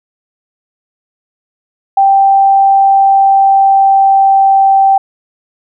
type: tone with pitch glide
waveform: sine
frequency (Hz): 784 to 779.5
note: G5 to G5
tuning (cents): 0 to -10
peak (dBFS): -4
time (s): 1.97-4.98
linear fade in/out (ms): 5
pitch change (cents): -10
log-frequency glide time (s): 2.73-4.82
effects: none